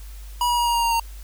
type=tone with pitch steps; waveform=square; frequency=969 / 961.2 / 953.5 / 945.8 / 938.2 / 930.6 / 923.1 Hz; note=B5 / B5 / A#5 / A#5 / A#5 / A#5 / A#5; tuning=-33 / -47 / +39 / +25 / +11 / -3 / -17 cents; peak=-19 dBFS; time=0.41-0.998 s; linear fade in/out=2 ms; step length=84 ms; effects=added 50 Hz sine -35 dBFS peak until 1.23 s + white hiss -49 dBFS RMS until 1.23 s